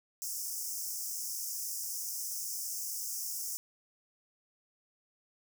pink high-pass noise, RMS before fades -38 dBFS, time 0.22-3.57 s, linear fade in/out 0 ms, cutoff 5200 Hz, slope 96 dB/octave, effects none

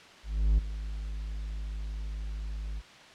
triangle tone with ADSR envelope, 52.2 Hz, G#1, 10 cents sharp, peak -17 dBFS, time 0.23-2.82 s, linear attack 350 ms, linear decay 14 ms, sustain -14 dB, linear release 39 ms, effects white hiss -51 dBFS RMS until 3.14 s + low-pass 4000 Hz 12 dB/octave

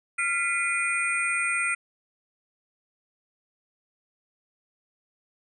sine tone cluster, 1388 / 2002 / 2159 / 2439 / 8690 Hz, F6 / B6 / C#7 / D#7 / C#9, -11 / +23 / -46 / -35 / -35 cents, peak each -29 / -30 / -36 / -27 / -34 dBFS, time 0.18-1.75 s, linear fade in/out 10 ms, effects none

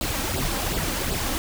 pink noise with flanger, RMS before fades -26 dBFS, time 0.01-1.38 s, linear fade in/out 0 ms, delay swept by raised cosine 0.23 to 3.83 ms, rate 2.7 Hz, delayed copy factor +0.65, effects none

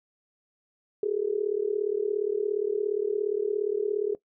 sine tone with amplitude modulation, 415.3 Hz, G#4, in tune, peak -20 dBFS, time 1.03-4.15 s, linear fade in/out 2 ms, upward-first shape sine, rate 37.2 Hz, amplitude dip 100%, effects noise-tail reverb RT60 0.1 s tail -18 dB re dry

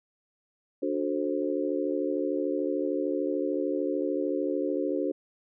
sine chord, D dominant seventh, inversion none, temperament just, 293.7 / 367.1 / 440.5 / 528.6 Hz, D4 / F#4 / A4 / C5, 0 / -14 / +2 / +18 cents, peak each -30 / -31 / -34 / -32 dBFS, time 0.82-5.12 s, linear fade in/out 10 ms, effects none

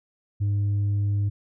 sine tone, 101.6 Hz, G#2, 38 cents flat, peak -18 dBFS, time 0.4-1.3 s, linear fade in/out 20 ms, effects tanh soft clip ceiling -20 dBFS

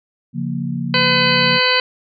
sine chord, Bb minor, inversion first, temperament just, 139.85 / 174.81 / 233.1 Hz, Db3 / F3 / Bb3, +16 / +2 / 0 cents, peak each -24 dBFS, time 0.33-1.6 s, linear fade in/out 50 ms
harmonic tone, 506 Hz, B4, 42 cents sharp, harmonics 1 / 2 / 3 / 4 / 5 / 6 / 8 / 9, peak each -21 / -21 / -21 / -21 / -21 / -21 / -21 / -21 dBFS, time 0.94-1.8 s, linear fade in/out 2 ms
effects none

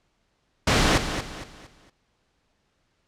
pink noise with echo, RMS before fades -19 dBFS, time 0.67-0.98 s, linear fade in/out 5 ms, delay 230 ms, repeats 4, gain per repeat -9 dB, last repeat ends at 1.9 s, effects pink hiss -70 dBFS RMS until 3.07 s + low-pass 6000 Hz 12 dB/octave

